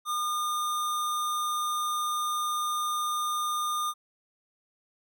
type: tone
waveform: square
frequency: 1213 Hz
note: D#6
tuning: 44 cents flat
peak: -28 dBFS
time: 0.05-3.94 s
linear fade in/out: 50 ms
effects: none